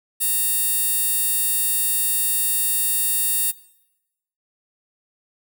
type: tone with high-pass filter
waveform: 15% pulse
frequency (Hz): 920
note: A#5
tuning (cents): -23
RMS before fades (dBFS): -21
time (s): 0.2-3.52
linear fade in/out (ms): 20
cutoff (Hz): 11000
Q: 0.82
effects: noise-tail reverb RT60 0.9 s tail -20 dB re dry